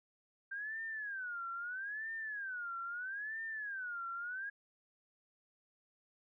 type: tone with vibrato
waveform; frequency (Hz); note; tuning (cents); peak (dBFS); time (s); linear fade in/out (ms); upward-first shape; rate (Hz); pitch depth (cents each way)
sine; 1568; G6; 0; -39; 0.51-4.5; 10; sine; 0.77; 240
effects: none